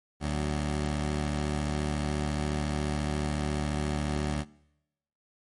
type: tone pair together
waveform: 15% pulse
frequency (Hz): 74.2 / 186.97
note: D2 / F#3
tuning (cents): +18 / +18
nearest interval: octave + major third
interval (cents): 1600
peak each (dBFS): -22 / -31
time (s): 0.2-4.45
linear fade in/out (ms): 50
effects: noise-tail reverb RT60 0.9 s tail -23 dB re dry + MP3 48 kbps